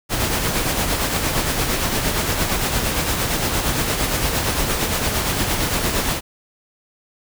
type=noise with tremolo; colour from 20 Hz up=pink; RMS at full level=-19 dBFS; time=0.09-6.21 s; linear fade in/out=50 ms; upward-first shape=sine; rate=8.7 Hz; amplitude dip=40%; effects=none